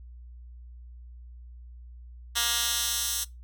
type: tone with high-pass filter sweep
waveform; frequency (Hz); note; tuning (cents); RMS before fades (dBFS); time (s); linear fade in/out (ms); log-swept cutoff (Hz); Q
10% pulse; 235.6; A#3; +19; -28; 2.35-3.25; 20; 2700 to 6100; 0.79
effects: noise-tail reverb RT60 0.2 s tail -20 dB re dry + added 60 Hz sine -43 dBFS peak until 3.43 s